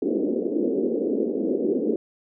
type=band-pass noise; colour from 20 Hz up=white; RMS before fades=-24 dBFS; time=0.02-1.96 s; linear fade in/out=2 ms; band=220 to 470 Hz; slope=48 dB/octave; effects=none